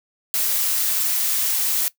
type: noise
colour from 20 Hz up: blue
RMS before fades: -21 dBFS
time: 0.34-1.88 s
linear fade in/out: 0 ms
effects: noise-tail reverb RT60 0.1 s tail -18 dB re dry